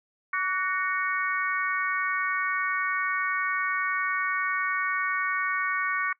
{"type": "harmonic tone with a mistuned harmonic", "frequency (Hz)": 370, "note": "F#4", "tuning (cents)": 0, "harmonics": [3, 4, 5, 6], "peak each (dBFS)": [-29, -30, -31, -32], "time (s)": [0.33, 6.13], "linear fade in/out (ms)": 5, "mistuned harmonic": 3, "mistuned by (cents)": 43, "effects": ["noise-tail reverb RT60 0.1 s tail -23 dB re dry"]}